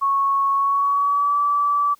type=tone with pitch glide; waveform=sine; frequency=1104 to 1155.5 Hz; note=C#6 to D6; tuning=-7 to -28 cents; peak=-16 dBFS; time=0.01-1.95 s; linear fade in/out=20 ms; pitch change=+79 cents; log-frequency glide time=0.54-1.38 s; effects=white hiss -58 dBFS RMS until 1.99 s